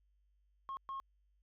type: tone bursts at uneven times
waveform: sine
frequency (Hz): 1081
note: C#6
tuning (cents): -44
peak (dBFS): -38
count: 2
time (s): 0.69-0.77 / 0.89-1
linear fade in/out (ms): 0
effects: tanh soft clip ceiling -37 dBFS + added 50 Hz sine -70 dBFS peak until 1.42 s